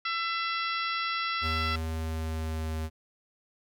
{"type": "harmonic tone", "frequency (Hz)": 670, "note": "E5", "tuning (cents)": 28, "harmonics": [2, 3, 4, 5, 6, 7, 8], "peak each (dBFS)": [-31, -35, -37, -39, -41, -42, -43], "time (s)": [0.05, 1.76], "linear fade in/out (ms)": 5}
{"type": "tone with pitch glide", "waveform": "square", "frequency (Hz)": [80.4, 79.34], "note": ["E2", "D#2"], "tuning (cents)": [-43, 34], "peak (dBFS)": -31, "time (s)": [1.41, 2.9], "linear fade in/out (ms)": 50, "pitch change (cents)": -23, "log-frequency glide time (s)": [1.89, 2.69]}
{"effects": []}